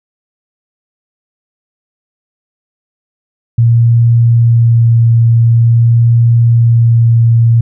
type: tone with vibrato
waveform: sine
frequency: 116.54 Hz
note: A#2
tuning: in tune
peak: -4 dBFS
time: 3.58-7.61 s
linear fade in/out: 5 ms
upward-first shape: sine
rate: 0.47 Hz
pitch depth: 11 cents each way
effects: none